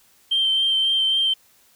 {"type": "tone with vibrato", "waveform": "sine", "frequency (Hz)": 3136, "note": "G7", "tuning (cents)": 0, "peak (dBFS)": -16, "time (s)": [0.31, 1.34], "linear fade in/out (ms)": 10, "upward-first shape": "sine", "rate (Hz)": 3.7, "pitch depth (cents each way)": 16, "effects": ["tanh soft clip ceiling -12 dBFS", "white hiss -57 dBFS RMS until 1.75 s"]}